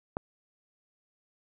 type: click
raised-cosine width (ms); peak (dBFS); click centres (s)
1; -17; 0.169
effects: none